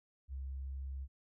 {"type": "tone with pitch glide", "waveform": "sine", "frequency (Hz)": [66.9, 67.33], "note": ["C2", "C#2"], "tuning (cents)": [39, -50], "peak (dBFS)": -39, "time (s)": [0.28, 1.08], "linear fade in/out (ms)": 50, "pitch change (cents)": 11, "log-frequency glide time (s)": [0.38, 0.78], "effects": []}